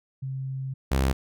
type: tone pair in turn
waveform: sine / sawtooth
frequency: 133.2 / 66.6 Hz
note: C3 / C2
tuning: +31 / +31 cents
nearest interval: octave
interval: 1200 cents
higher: first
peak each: -29 / -17 dBFS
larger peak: second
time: 0.22-0.74 / 0.91-1.13 s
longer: first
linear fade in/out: 10 ms
effects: none